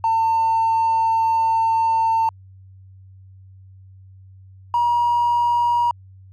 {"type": "tone pair in turn", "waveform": "triangle", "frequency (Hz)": [901, 954.6], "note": ["A5", "A#5"], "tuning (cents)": [41, 41], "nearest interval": "minor second", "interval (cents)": 100, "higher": "second", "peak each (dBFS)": -12, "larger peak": "neither", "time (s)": [[0.04, 2.29], [4.74, 5.91]], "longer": "first", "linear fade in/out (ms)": 2, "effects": ["tanh soft clip ceiling -12 dBFS", "added 95 Hz sine -42 dBFS peak until 6.32 s"]}